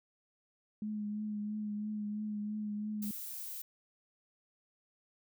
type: tone with vibrato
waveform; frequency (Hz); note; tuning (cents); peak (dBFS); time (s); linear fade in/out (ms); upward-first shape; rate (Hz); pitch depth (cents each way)
sine; 210.5; G#3; +24; -35; 0.82-3.11; 2; triangle; 3; 29
type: noise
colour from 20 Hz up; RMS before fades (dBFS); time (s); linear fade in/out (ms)
violet; -43; 3.02-3.62; 5
effects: none